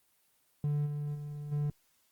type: tone with level steps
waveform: triangle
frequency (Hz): 146.83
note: D3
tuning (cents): 0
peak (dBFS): -26 / -31 / -36 / -27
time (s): 0.64-1.7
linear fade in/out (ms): 2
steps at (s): 0.85 / 1.14 / 1.51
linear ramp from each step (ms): 20
effects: white hiss -71 dBFS RMS until 2.11 s + Opus 24 kbps